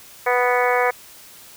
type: harmonic tone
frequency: 246.9 Hz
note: B3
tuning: in tune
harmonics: 2 / 3 / 4 / 5 / 6 / 7 / 8 / 9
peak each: -20 / -22 / -24 / -26 / -29 / -26 / -28 / -26 dBFS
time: 0.26-0.91 s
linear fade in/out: 10 ms
effects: white hiss -44 dBFS RMS until 1.56 s